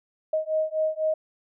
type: beating tone pair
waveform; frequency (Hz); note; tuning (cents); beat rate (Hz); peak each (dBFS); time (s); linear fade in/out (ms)
sine; 625 / 629; D#5 / D#5; +8 / +19; 4; -26; 0.33-1.14; 5
effects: none